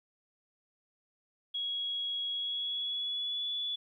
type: tone with pitch glide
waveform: sine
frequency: 3322 to 3433 Hz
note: G#7 to A7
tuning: 0 to -43 cents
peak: -32 dBFS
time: 1.54-3.76 s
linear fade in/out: 10 ms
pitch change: +57 cents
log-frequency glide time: 2.31-3.48 s
effects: 12-bit